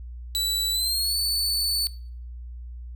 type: tone with pitch glide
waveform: sawtooth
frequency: 3951 to 4486 Hz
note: B7 to C#8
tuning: 0 to +20 cents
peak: -20 dBFS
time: 0.35-1.87 s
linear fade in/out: 0 ms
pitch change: +220 cents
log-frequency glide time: 0.72-1.16 s
effects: noise-tail reverb RT60 0.5 s tail -21 dB re dry + added 60 Hz sine -35 dBFS peak until 2.95 s